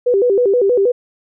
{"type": "tone with vibrato", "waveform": "sine", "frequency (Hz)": 440, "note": "A4", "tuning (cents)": 0, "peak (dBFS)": -10, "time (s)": [0.06, 0.92], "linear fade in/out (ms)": 10, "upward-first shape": "square", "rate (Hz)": 6.3, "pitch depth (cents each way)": 190, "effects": []}